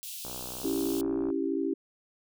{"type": "high-pass noise", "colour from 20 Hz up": "white", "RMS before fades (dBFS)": -40, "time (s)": [0.03, 1.01], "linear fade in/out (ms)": 0, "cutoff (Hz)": 2700, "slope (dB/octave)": 48}
{"type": "click train", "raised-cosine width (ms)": 1, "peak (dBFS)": -28, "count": 67, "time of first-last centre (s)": [0.25, 1.303], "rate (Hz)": 62.7}
{"type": "chord", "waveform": "sine", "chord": "C# diminished", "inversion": "none", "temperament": "equal", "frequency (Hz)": [277.2, 329.6, 392], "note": ["C#4", "E4", "G4"], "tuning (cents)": [0, 0, 0], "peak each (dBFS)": [-31, -31, -32], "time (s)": [0.64, 1.74], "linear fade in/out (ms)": 5}
{"effects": []}